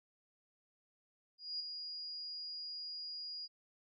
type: tone with ADSR envelope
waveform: sine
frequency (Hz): 4869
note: D#8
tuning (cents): -38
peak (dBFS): -36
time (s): 1.38-3.48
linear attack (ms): 220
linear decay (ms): 6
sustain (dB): -6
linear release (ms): 34
effects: none